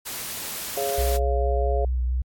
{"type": "noise", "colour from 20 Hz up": "white", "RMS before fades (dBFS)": -32, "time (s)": [0.05, 1.18], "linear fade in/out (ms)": 20}
{"type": "chord", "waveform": "sine", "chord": "Db major", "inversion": "second", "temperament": "just", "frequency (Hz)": [415.8, 554.4, 693], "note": ["Ab4", "Db5", "F5"], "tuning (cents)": [2, 0, -14], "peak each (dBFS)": -28, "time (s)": [0.77, 1.85], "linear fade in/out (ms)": 2}
{"type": "tone with vibrato", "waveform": "sine", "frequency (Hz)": 62, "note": "B1", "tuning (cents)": 7, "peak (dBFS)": -21, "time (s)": [0.98, 2.22], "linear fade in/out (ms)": 5, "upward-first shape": "sine", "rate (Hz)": 4.5, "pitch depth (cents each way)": 27}
{"effects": ["AAC 64 kbps"]}